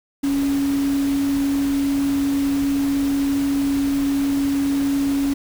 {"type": "tone in noise", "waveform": "sine", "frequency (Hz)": 278.5, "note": "C#4", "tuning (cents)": 8, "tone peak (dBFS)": -17, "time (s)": [0.23, 5.34], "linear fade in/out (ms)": 10, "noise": "pink", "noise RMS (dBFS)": -33, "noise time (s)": [0.23, 5.34], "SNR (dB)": 13, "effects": []}